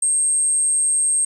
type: tone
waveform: sine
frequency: 8450 Hz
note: C9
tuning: 16 cents sharp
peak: -14 dBFS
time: 0.02-1.25 s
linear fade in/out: 5 ms
effects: tanh soft clip ceiling -12 dBFS + 8-bit